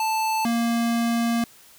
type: tone pair in turn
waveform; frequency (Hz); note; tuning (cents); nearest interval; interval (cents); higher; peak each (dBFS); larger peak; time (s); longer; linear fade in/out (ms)
square; 880 / 233.1; A5 / A#3; 0 / 0; octave + major seventh; 2300; first; -22 / -21; second; 0-0.45 / 0.45-1.44; second; 2
effects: white hiss -51 dBFS RMS until 1.78 s